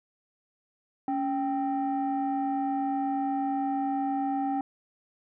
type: tone pair together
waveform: sine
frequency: 278.5 / 784 Hz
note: C#4 / G5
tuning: +8 / 0 cents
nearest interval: octave + tritone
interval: 1792 cents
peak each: -27 dBFS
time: 1.08-4.61 s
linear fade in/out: 2 ms
effects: tanh soft clip ceiling -22 dBFS